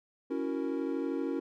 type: chord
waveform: triangle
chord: F# dominant seventh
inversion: second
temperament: equal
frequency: 277.2 / 329.6 / 370 / 466.2 Hz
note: C#4 / E4 / F#4 / A#4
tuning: 0 / 0 / 0 / 0 cents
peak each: -32 / -34 / -36 / -36 dBFS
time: 0.3-1.4 s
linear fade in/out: 10 ms
effects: none